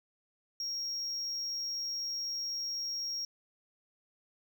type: tone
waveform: sine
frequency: 5588 Hz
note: F8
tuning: in tune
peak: -31 dBFS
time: 0.6-3.25 s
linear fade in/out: 2 ms
effects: tanh soft clip ceiling -33 dBFS + 12-bit